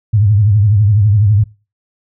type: tone with vibrato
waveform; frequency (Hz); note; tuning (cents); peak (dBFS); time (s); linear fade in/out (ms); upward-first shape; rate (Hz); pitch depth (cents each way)
sine; 103.83; G#2; 0; -7; 0.13-1.44; 10; triangle; 12; 150
effects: noise-tail reverb RT60 0.3 s tail -21 dB re dry